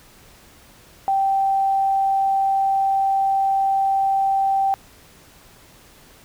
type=tone; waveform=sine; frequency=780 Hz; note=G5; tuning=9 cents flat; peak=-16 dBFS; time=1.08-4.74 s; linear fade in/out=0 ms; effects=pink hiss -49 dBFS RMS until 6.24 s